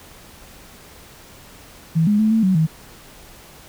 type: tone with pitch steps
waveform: sine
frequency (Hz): 162.4 / 207.9 / 217.2 / 223 / 187.9 / 158.9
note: E3 / G#3 / A3 / A3 / F#3 / D#3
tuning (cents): -26 / +2 / -22 / +23 / +27 / +37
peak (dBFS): -13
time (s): 1.95-2.67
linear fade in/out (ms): 20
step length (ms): 120
effects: pink hiss -44 dBFS RMS until 3.68 s